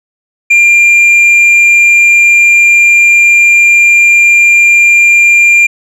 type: tone with tanh clipping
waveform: triangle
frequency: 2391 Hz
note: D7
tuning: 30 cents sharp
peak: -3 dBFS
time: 0.5-5.67 s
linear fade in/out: 10 ms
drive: 8 dB
effects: none